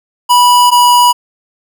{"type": "tone pair in turn", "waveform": "square", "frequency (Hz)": [980, 975.4], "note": ["B5", "B5"], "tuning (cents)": [-14, -22], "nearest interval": "unison", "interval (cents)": 8, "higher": "first", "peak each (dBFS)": -5, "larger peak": "neither", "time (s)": [[0.29, 0.71], [0.71, 1.13]], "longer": "neither", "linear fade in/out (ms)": 20, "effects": []}